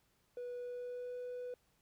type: tone with pitch glide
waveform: triangle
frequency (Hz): 489.5 to 494.6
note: B4 to B4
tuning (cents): -15 to +3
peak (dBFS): -38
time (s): 0.37-1.54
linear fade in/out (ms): 2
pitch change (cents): +18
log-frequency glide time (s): 0.6-1.18
effects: tanh soft clip ceiling -36 dBFS + pink hiss -75 dBFS RMS until 1.81 s